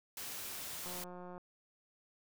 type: noise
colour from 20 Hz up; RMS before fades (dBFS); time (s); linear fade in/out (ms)
white; -44; 0.17-1.04; 2
type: click train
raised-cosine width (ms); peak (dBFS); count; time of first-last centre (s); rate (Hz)
1; -36; 94; 0.86-1.38; 179
effects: none